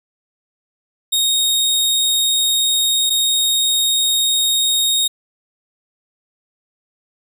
sawtooth tone pair in turn, 3729 / 3729 Hz, A#7 / A#7, 0 / 0 cents, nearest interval unison, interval 0 cents, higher neither, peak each -11 / -11 dBFS, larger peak neither, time 1.12-3.1 / 3.1-5.08 s, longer neither, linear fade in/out 10 ms, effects none

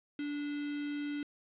square tone with notch filter, 291.1 Hz, D4, 15 cents flat, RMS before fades -37 dBFS, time 0.19-1.23 s, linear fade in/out 2 ms, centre 890 Hz, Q 1.5, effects resampled to 8000 Hz + 10-bit

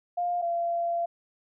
sine tone pair in turn, 704 / 684.7 Hz, F5 / F5, +14 / -34 cents, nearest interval unison, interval 48 cents, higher first, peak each -25 dBFS, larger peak neither, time 0.17-0.42 / 0.42-1.06 s, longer second, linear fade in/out 10 ms, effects none

